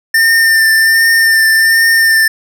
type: tone with vibrato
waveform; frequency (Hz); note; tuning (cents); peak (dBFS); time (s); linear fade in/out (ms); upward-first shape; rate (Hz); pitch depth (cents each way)
square; 1800; A6; +39; -7; 0.14-2.28; 5; triangle; 1.3; 23
effects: none